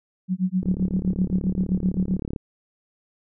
sine tone with tremolo, 185 Hz, F#3, in tune, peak -17 dBFS, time 0.28-2.2 s, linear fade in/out 50 ms, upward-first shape sine, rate 7.7 Hz, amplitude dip 100%
click train, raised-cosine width 3 ms, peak -17 dBFS, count 63, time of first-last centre 0.63-2.362 s, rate 35.8 Hz
effects none

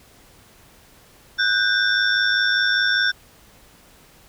sine tone cluster, 1485 / 1590 / 3554 / 5460 Hz, F#6 / G6 / A7 / F8, +6 / +24 / +17 / -40 cents, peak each -21 / -20 / -24 / -26 dBFS, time 1.38-3.12 s, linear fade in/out 20 ms, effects pink hiss -51 dBFS RMS until 4.28 s

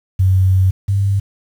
sine tone pair in turn, 94 / 98.98 Hz, F#2 / G2, +28 / +17 cents, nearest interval minor second, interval 89 cents, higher second, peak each -9 / -12 dBFS, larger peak first, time 0.19-0.71 / 0.88-1.2 s, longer first, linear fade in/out 10 ms, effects 7-bit

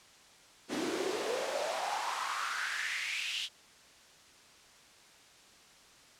pink noise with high-pass filter sweep, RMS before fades -35 dBFS, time 0.68-3.49 s, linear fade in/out 50 ms, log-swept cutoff 270 to 3200 Hz, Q 5, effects white hiss -58 dBFS RMS until 6.19 s + low-pass 7000 Hz 12 dB/octave

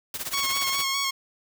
white noise with tremolo, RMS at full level -30 dBFS, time 0.14-0.83 s, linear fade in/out 2 ms, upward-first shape sine, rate 17 Hz, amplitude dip 80%
10% pulse tone with vibrato, 1098 Hz, C#6, 17 cents flat, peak -16 dBFS, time 0.33-1.11 s, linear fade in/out 10 ms, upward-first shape square, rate 4.9 Hz, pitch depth 24 cents each way
effects none

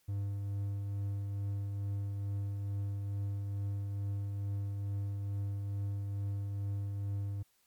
triangle tone with tremolo, 100.2 Hz, G2, 38 cents sharp, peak -30 dBFS, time 0.08-7.43 s, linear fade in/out 10 ms, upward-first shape triangle, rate 2.3 Hz, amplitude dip 30%, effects white hiss -72 dBFS RMS until 7.66 s + MP3 96 kbps

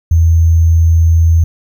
sine tone with sample-and-hold, 82.41 Hz, E2, in tune, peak -5 dBFS, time 0.11-1.44 s, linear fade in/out 5 ms, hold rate 6300 Hz, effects none

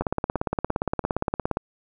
two click trains, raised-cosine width 1 ms, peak -9 / -23 dBFS, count 28 / 4, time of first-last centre 0.01-1.571 / 0.02-1.04 s, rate 17.3 / 2.94 Hz, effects none

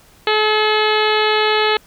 harmonic tone, 428.9 Hz, A4, 44 cents flat, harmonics 1 / 2 / 3 / 4 / 5 / 6 / 7 / 8 / 9 / 10, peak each -17 / -20 / -22 / -23 / -24 / -25 / -25 / -26 / -27 / -27 dBFS, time 0.27-1.77 s, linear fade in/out 2 ms, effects pink hiss -49 dBFS RMS until 1.86 s

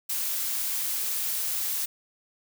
blue noise, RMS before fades -29 dBFS, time 0.09-1.86 s, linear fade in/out 10 ms, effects none

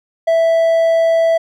triangle tone, 659 Hz, E5, 1 cent flat, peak -8 dBFS, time 0.27-1.38 s, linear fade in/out 10 ms, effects none

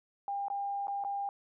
sine tone with dropouts, 801 Hz, G5, 37 cents sharp, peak -32 dBFS, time 0.28-1.29 s, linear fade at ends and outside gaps 1 ms, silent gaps 0.483-0.501 / 0.871-0.881 / 1.039-1.048 s, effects none

